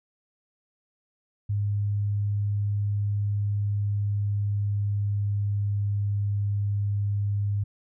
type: tone with pitch glide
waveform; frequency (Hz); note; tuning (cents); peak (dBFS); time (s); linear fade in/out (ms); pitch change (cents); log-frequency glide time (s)
sine; 102.4 to 101.69; G#2 to G#2; -24 to -36; -23; 1.49-7.64; 10; -12; 3.38-6.15
effects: none